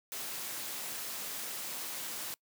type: noise with amplitude modulation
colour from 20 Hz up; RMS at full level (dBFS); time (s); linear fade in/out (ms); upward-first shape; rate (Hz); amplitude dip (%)
white; -38; 0.12-2.34; 0; sine; 229; 40
effects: noise-tail reverb RT60 0.1 s tail -24 dB re dry + high-pass 150 Hz 12 dB/octave